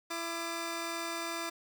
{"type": "tone pair together", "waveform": "10% pulse", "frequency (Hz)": [334.7, 1192.7], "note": ["E4", "D6"], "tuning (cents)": [26, 26], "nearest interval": "octave + minor seventh", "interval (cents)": 2200, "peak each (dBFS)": [-28, -32], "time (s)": [0.1, 1.5], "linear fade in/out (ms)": 10, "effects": []}